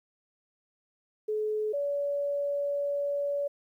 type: tone pair in turn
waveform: sine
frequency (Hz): 428.2 / 570.3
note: A4 / C#5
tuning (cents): -47 / +49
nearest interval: perfect fourth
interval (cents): 496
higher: second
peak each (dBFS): -27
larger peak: neither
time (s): 1.28-1.73 / 1.73-3.48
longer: second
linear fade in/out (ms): 10
effects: 11-bit